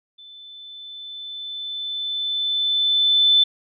sine tone with level ramp, 3520 Hz, A7, in tune, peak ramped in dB -41 to -11 dBFS, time 0.18-3.44 s, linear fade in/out 10 ms, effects none

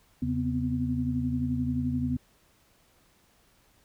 sine tone cluster, 81.6 / 136.7 / 247.4 / 258.9 Hz, E2 / C#3 / B3 / C4, -17 / -24 / +3 / -18 cents, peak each -34 / -32 / -28 / -37 dBFS, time 0.22-2.17 s, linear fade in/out 5 ms, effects pink hiss -64 dBFS RMS until 3.84 s

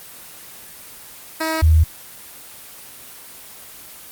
10% pulse / sine tone pair in turn, 319.5 / 79.25 Hz, D#4 / D#2, +46 / +32 cents, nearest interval 2 octaves, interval 2414 cents, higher first, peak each -11 / -9 dBFS, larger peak second, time 1.4-1.62 / 1.62-1.84 s, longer neither, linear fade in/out 10 ms, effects white hiss -39 dBFS RMS until 4.11 s + Opus 24 kbps

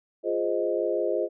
sine chord, F minor seventh, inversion none, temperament equal with one note detuned, 349.2 / 415.3 / 520.5 / 622.3 Hz, F4 / Ab4 / C5 / Eb5, 0 / 0 / -9 / 0 cents, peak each -29 dBFS, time 0.23-1.29 s, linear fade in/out 50 ms, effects none

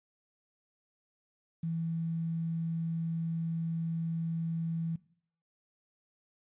sine tone with quantisation, 164.81 Hz, E3, in tune, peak -31 dBFS, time 1.63-4.96 s, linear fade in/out 5 ms, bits 10, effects noise-tail reverb RT60 0.6 s tail -20 dB re dry + resampled to 8000 Hz

